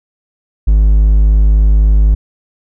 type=tone; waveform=triangle; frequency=51.91 Hz; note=G#1; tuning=in tune; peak=-3 dBFS; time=0.67-2.15 s; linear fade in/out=10 ms; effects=none